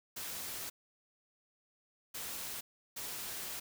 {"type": "noise bursts at uneven times", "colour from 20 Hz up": "white", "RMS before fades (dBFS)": -42, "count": 3, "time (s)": [[0.16, 0.7], [2.14, 2.61], [2.96, 3.6]], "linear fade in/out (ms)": 10, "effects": []}